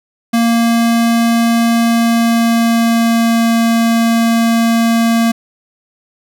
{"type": "tone with pitch glide", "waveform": "square", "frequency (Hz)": [231.9, 229.8], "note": ["A#3", "A#3"], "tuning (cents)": [-9, -25], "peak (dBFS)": -10, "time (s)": [0.33, 5.32], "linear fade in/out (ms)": 10, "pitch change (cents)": -16, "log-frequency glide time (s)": [1.8, 3.55], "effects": []}